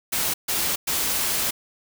white noise bursts at uneven times, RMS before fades -24 dBFS, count 3, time 0.12-0.34 / 0.48-0.76 / 0.87-1.51 s, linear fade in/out 10 ms, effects none

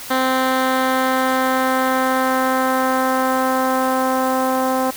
10% pulse tone with low-pass filter sweep, 260.2 Hz, C4, 9 cents flat, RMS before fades -18 dBFS, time 0.1-4.91 s, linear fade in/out 10 ms, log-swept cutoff 3300 to 950 Hz, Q 0.97, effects white hiss -33 dBFS RMS until 4.96 s

